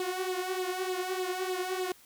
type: tone with flanger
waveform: sawtooth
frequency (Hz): 369.2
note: F#4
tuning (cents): -4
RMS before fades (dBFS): -33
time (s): 0-1.92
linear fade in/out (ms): 2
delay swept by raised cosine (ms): 0.24 to 4.04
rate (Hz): 3.3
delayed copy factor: +0.65
effects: white hiss -58 dBFS RMS until 2.05 s